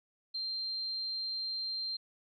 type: tone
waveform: sine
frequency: 4163 Hz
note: C8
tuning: 10 cents flat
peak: -34 dBFS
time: 0.34-1.97 s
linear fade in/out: 10 ms
effects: none

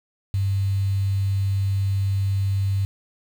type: tone with quantisation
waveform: sine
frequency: 98 Hz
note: G2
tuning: in tune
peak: -19 dBFS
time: 0.34-2.85 s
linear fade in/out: 0 ms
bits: 7
effects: none

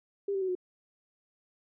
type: tone with pitch steps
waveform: sine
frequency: 399.2 / 387.2 / 375.5 / 364.2 Hz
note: G4 / G4 / F#4 / F#4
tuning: +32 / -21 / +26 / -27 cents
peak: -28 dBFS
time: 0.28-0.552 s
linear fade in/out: 5 ms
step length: 68 ms
effects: none

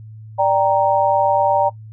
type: chord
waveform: sine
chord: G minor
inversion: second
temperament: equal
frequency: 587.3 / 784 / 932.3 Hz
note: D5 / G5 / Bb5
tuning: 0 / 0 / 0 cents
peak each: -17 dBFS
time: 0.38-1.7 s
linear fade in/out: 20 ms
effects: noise-tail reverb RT60 0.1 s tail -19 dB re dry + added 109 Hz sine -34 dBFS peak until 1.92 s

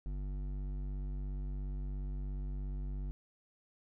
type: tone with hard clipping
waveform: sine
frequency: 48.53 Hz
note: G1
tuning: 17 cents flat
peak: -38 dBFS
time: 0.06-3.11 s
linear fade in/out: 0 ms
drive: 11 dB
effects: none

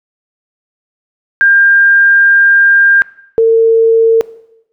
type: tone pair in turn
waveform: sine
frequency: 1600 / 452.8 Hz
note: G6 / A4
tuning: +35 / +50 cents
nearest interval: octave + minor seventh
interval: 2185 cents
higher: first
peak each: -4 dBFS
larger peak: neither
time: 1.41-3.02 / 3.38-4.21 s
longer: first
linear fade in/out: 0 ms
effects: noise-tail reverb RT60 0.8 s tail -19 dB re dry

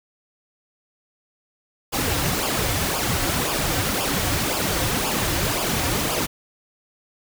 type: noise with flanger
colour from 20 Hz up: pink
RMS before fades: -23 dBFS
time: 1.92-6.27 s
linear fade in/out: 20 ms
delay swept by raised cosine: 0.49 to 4.89 ms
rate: 1.9 Hz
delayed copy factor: -0.7
effects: none

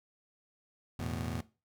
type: chord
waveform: 25% pulse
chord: E suspended fourth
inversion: none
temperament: just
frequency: 82.41 / 109.88 / 123.61 Hz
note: E2 / A2 / B2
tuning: 0 / -2 / +2 cents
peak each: -35 / -36 / -37 dBFS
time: 0.99-1.41 s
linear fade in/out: 5 ms
effects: noise-tail reverb RT60 0.3 s tail -18 dB re dry

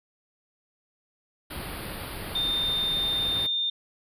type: band-stop noise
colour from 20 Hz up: pink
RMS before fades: -36 dBFS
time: 1.5-3.47 s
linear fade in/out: 10 ms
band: 4800 to 9100 Hz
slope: 96 dB/octave
type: tone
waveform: sine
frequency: 3620 Hz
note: A7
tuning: 48 cents sharp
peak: -24 dBFS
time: 2.35-3.7 s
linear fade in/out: 5 ms
effects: resampled to 32000 Hz

